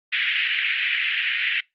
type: band-pass noise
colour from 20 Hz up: white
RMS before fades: -23 dBFS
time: 0.12-1.61 s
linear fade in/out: 10 ms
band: 1700 to 3000 Hz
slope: 48 dB/octave
effects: noise-tail reverb RT60 0.2 s tail -23 dB re dry + Opus 48 kbps